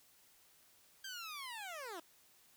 15% pulse linear sweep, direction down, 1600 to 310.6 Hz, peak -38 dBFS, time 1.04-2 s, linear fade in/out 5 ms, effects white hiss -67 dBFS RMS until 2.56 s

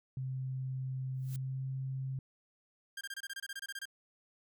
sine tone with pitch glide, 130.81 to 132.71 Hz, C3 to C3, 0 to +25 cents, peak -35 dBFS, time 0.17-2.19 s, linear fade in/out 2 ms, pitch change +25 cents, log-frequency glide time 1.19-1.68 s
blue noise with exponential growth, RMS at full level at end -46 dBFS, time 1.14-1.36 s, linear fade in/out 1 ms, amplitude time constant 46 ms
sawtooth tone bursts, 1600 Hz, G6, 35 cents sharp, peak -36 dBFS, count 14, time 2.97-3.855 s, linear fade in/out 5 ms, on 40 ms, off 25 ms
effects none

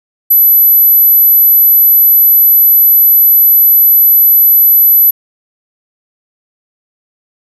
sine tone, 11970 Hz, F#9, 19 cents sharp, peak -3 dBFS, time 0.3-5.11 s, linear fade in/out 10 ms, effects none

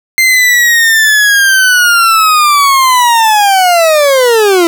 40% pulse linear sweep, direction down, 2093 to 329.6 Hz, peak -4 dBFS, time 0.18-4.67 s, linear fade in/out 0 ms, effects 7-bit

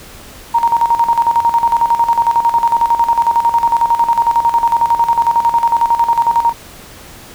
sine tone with tremolo, 932.3 Hz, A#5, in tune, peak -7 dBFS, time 0.54-6.53 s, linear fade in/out 10 ms, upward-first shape square, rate 11 Hz, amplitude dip 70%, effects pink hiss -36 dBFS RMS until 7.34 s

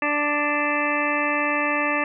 harmonic tone, 293.7 Hz, D4, in tune, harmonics 1 / 2 / 3 / 4 / 6 / 7 / 8 / 9, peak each -28 / -28 / -30 / -27 / -27 / -29 / -33 / -28 dBFS, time 0.02-2.04 s, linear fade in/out 2 ms, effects none

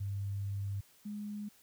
sine tone pair in turn, 99.6 / 207.6 Hz, G2 / G#3, +28 / 0 cents, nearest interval octave + minor second, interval 1272 cents, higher second, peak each -34 / -38 dBFS, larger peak first, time 0-0.81 / 1.05-1.49 s, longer first, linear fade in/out 10 ms, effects white hiss -64 dBFS RMS until 1.62 s

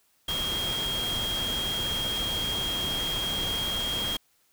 sine tone in noise, 3244 Hz, G#7, 41 cents flat, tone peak -28 dBFS, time 0.28-4.17 s, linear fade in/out 5 ms, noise pink, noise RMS -34 dBFS, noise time 0.28-4.17 s, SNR +3 dB, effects white hiss -67 dBFS RMS until 4.52 s

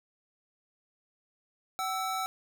square tone pair together, 758.6 / 1318.5 Hz, F#5 / E6, +43 / 0 cents, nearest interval minor seventh, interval 957 cents, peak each -34 / -34 dBFS, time 1.79-2.26 s, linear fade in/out 0 ms, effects none

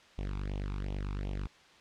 sawtooth tone with flanger, 49 Hz, G1, in tune, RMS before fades -36 dBFS, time 0.18-1.47 s, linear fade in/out 0 ms, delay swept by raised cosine 0.31 to 0.85 ms, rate 2.7 Hz, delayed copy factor +0.95, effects white hiss -58 dBFS RMS until 1.8 s + low-pass 4000 Hz 12 dB/octave

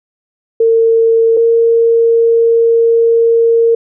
sine tone pair in turn, 454.9 / 460.7 Hz, A#4 / A#4, -42 / -20 cents, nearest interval unison, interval 22 cents, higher second, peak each -6 dBFS, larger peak neither, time 0.6-1.37 / 1.37-3.75 s, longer second, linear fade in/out 5 ms, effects none

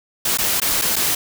white noise with dropouts, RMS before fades -19 dBFS, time 0.25-1.15 s, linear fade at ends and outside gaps 5 ms, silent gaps 0.374-0.385 / 0.601-0.617 / 0.815-0.819 / 0.958-0.963 s, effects none

